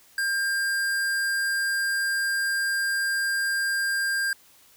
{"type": "tone", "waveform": "square", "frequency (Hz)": 1599, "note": "G6", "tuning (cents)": 34, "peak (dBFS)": -24, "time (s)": [0.18, 4.33], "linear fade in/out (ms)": 2, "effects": ["white hiss -56 dBFS RMS until 4.76 s"]}